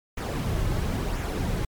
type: noise with flanger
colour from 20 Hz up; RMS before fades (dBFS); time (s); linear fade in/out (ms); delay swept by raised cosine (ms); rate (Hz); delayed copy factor
brown; -27; 0.17-1.65; 5; 0.22 to 4.32; 0.98; -0.5
effects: MP3 96 kbps